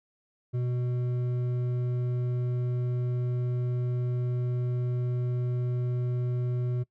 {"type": "tone with hard clipping", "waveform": "triangle", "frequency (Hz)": 123.47, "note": "B2", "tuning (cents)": 0, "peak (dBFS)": -28, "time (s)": [0.53, 6.84], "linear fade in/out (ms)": 20, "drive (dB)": 11, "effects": ["noise-tail reverb RT60 0.1 s tail -22 dB re dry"]}